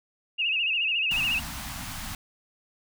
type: tone with vibrato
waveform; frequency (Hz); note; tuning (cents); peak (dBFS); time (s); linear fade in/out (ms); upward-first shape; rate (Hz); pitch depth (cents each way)
sine; 2696; E7; +38; -23; 0.38-1.4; 20; sine; 14; 110
type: band-stop noise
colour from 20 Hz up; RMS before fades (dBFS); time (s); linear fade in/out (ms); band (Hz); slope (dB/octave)
pink; -36; 1.11-2.15; 2; 280 to 690; 48
effects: none